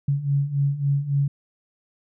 sine beating tone pair, 138.59 / 142.19 Hz, C#3 / C#3, 0 / +44 cents, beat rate 3.6 Hz, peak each -25 / -21 dBFS, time 0.08-1.28 s, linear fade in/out 5 ms, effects none

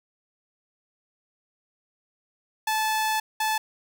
sawtooth tone pair in turn, 870 / 870 Hz, A5 / A5, -20 / -20 cents, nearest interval unison, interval 0 cents, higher neither, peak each -19 dBFS, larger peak neither, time 2.67-3.2 / 3.4-3.58 s, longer first, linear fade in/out 5 ms, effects 10-bit

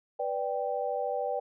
sine chord, G major, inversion first, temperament equal, 493.9 / 587.3 / 784 Hz, B4 / D5 / G5, 0 / 0 / 0 cents, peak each -33 dBFS, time 0.19-1.4 s, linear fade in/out 10 ms, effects none

